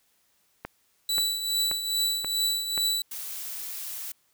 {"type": "click train", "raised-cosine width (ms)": 0.5, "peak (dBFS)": -18, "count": 5, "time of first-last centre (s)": [0.65, 2.778], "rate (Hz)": 1.88}
{"type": "tone with tremolo", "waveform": "sawtooth", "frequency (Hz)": 3951, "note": "B7", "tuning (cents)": 0, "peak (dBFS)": -19, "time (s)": [1.09, 3.02], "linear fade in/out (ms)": 2, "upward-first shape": "triangle", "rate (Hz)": 2.4, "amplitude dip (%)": 65}
{"type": "noise", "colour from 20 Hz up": "blue", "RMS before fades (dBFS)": -36, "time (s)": [3.11, 4.12], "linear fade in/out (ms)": 5}
{"effects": ["white hiss -68 dBFS RMS until 4.33 s"]}